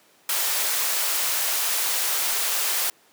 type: high-pass noise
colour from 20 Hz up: white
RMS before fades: -24 dBFS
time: 0.29-2.9 s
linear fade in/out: 2 ms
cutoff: 510 Hz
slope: 12 dB/octave
effects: pink hiss -57 dBFS RMS until 3.12 s + high-pass 300 Hz 12 dB/octave